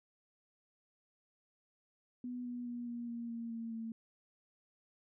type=tone with pitch steps; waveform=sine; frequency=246.9 / 243.8 / 240.7 / 237.7 / 234.7 / 231.7 / 228.8 / 225.9 Hz; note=B3 / B3 / B3 / A#3 / A#3 / A#3 / A#3 / A3; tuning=0 / -22 / -44 / +34 / +12 / -10 / -32 / +46 cents; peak=-39 dBFS; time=2.24-3.92 s; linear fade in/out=2 ms; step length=210 ms; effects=none